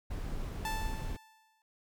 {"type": "noise", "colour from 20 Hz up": "brown", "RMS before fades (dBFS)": -37, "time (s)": [0.1, 1.17], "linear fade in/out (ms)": 10}
{"type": "tone with exponential decay", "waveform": "sawtooth", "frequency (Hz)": 880, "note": "A5", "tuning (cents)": 0, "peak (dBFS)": -29, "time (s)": [0.65, 1.62], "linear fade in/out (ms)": 1, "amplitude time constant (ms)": 210}
{"effects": []}